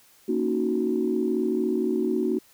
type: chord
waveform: sine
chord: D# minor seventh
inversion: second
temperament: equal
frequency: 233.1 / 277.2 / 311.1 / 370 Hz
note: A#3 / C#4 / D#4 / F#4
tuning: 0 / 0 / 0 / 0 cents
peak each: -27 / -30 / -28 / -25 dBFS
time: 0.28-2.39 s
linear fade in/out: 10 ms
effects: tanh soft clip ceiling -12 dBFS + white hiss -57 dBFS RMS until 2.53 s